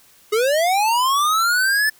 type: linear sweep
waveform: square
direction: up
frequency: 410 to 1760 Hz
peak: -16 dBFS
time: 0.32-1.9 s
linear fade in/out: 10 ms
effects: white hiss -52 dBFS RMS until 1.99 s